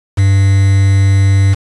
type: tone with quantisation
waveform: triangle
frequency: 98 Hz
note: G2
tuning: in tune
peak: -4 dBFS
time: 0.17-1.55 s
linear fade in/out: 20 ms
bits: 4
effects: resampled to 24000 Hz